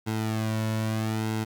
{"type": "tone with flanger", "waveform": "sawtooth", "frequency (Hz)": 110, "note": "A2", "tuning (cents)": 0, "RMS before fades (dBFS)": -28, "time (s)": [0.06, 1.45], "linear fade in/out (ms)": 20, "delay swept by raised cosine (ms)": [1.7, 2.51], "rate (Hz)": 0.79, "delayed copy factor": -0.7, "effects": ["10-bit"]}